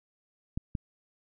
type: clicks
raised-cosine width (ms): 5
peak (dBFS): -19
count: 2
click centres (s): 0.575 / 0.752
effects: none